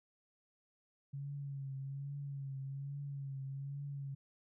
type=tone with vibrato; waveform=sine; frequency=138.59 Hz; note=C#3; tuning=in tune; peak=-40 dBFS; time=1.13-4.15 s; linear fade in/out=10 ms; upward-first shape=triangle; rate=1.2 Hz; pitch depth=52 cents each way; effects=none